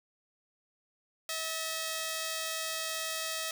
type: tone pair together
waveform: 5% pulse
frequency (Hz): 643 / 1781.3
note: E5 / A6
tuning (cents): -43 / +21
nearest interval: octave + tritone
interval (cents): 1764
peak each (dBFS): -23 / -30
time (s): 1.29-3.51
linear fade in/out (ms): 2
effects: 10-bit